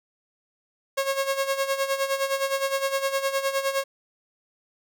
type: tone with tremolo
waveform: sawtooth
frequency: 545 Hz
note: C#5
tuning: 29 cents flat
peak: -17 dBFS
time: 0.97-3.84 s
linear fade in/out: 10 ms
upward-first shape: sine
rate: 9.7 Hz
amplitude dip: 70%
effects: none